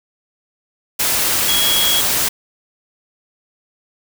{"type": "tone in noise", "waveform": "sine", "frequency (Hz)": 3322, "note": "G#7", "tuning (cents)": 0, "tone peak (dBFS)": -16, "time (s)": [1.48, 2.01], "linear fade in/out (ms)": 10, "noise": "white", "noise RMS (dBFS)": -17, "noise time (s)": [0.99, 2.29], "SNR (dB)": -2, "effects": []}